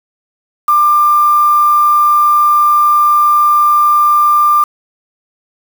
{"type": "tone with quantisation", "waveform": "sine", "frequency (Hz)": 1191, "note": "D6", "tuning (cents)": 24, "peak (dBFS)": -6, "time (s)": [0.68, 4.64], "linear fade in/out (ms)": 5, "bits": 4, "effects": []}